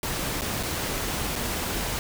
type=noise with dropouts; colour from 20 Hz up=pink; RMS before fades=-29 dBFS; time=0.03-1.99 s; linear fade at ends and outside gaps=1 ms; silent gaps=0.411-0.418 / 0.629-0.633 / 1.356-1.36 s; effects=none